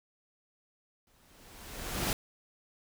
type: noise with exponential growth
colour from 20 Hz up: pink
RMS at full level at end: -29 dBFS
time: 1.07-2.13 s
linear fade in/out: 1 ms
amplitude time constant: 230 ms
effects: none